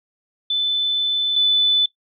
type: tone pair in turn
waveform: sine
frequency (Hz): 3513 / 3498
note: A7 / A7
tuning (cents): -3 / -11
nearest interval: unison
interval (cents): 8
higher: first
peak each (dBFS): -17 / -13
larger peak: second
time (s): 0.5-1.36 / 1.36-1.86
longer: first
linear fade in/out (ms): 5
effects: noise-tail reverb RT60 0.1 s tail -17 dB re dry